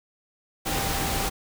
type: tone in noise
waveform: sine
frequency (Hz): 784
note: G5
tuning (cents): 0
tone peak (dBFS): -33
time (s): 0.65-1.3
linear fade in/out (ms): 20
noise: pink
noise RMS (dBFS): -27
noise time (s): 0.65-1.3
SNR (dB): -9
effects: none